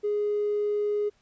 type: tone with tanh clipping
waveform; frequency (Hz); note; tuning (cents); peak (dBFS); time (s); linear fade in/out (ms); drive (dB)
triangle; 415.3; G#4; 0; -23; 0.03-1.1; 20; 1
effects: pink hiss -66 dBFS RMS until 1.21 s + resampled to 16000 Hz